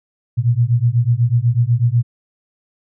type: beating tone pair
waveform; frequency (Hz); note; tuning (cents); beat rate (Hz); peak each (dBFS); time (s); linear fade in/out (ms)
sine; 115.4 / 123.5; A#2 / B2; -17 / 0; 8.1; -15; 0.37-2.03; 20
effects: none